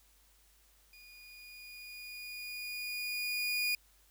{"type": "tone with level ramp", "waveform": "30% pulse", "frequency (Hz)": 2448, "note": "D#7", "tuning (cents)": -29, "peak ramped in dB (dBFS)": [-52, -27], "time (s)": [0.93, 3.75], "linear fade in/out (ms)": 2, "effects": ["added 50 Hz sine -67 dBFS peak until 4.1 s", "white hiss -67 dBFS RMS until 4.1 s"]}